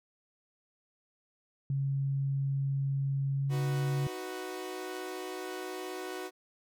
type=tone with pitch glide; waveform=sine; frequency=137.6 to 139.28 Hz; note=C#3 to C#3; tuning=-12 to +9 cents; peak=-28 dBFS; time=1.7-4.07 s; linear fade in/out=2 ms; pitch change=+21 cents; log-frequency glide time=3.35-3.62 s
type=chord; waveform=sawtooth; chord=B major; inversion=first; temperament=equal; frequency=311.1 / 370 / 493.9 Hz; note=D#4 / F#4 / B4; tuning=0 / 0 / 0 cents; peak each=-41 / -35 / -41 dBFS; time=3.49-6.31 s; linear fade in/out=50 ms
effects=none